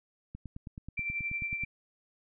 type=click train; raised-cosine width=5 ms; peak=-29 dBFS; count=13; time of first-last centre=0.35-1.636 s; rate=9.33 Hz
type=tone with tremolo; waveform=sine; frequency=2349 Hz; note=D7; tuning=in tune; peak=-30 dBFS; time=0.97-1.65 s; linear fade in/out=10 ms; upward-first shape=sine; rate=11 Hz; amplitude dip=50%
effects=none